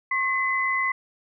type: tone pair together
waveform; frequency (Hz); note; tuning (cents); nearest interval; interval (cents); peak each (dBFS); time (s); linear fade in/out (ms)
sine; 1080.6 / 2027; C#6 / B6; -44 / +45; major seventh; 1089; -26 / -23; 0.11-0.92; 5
effects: none